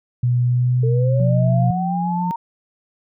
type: tone with pitch glide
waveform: sine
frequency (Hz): 122.6 to 125.68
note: B2 to B2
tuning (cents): -12 to +31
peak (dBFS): -14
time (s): 0.23-1.71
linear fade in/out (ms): 5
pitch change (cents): +43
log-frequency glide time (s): 0.44-0.85
type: linear sweep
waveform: sine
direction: up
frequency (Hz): 440 to 932.3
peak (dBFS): -22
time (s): 0.83-2.36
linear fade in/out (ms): 5
type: tone with vibrato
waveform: sine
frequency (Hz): 176.8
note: F3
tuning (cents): +22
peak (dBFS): -20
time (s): 1.2-2.31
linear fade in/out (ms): 0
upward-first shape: sine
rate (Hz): 7.1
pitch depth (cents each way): 16
effects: none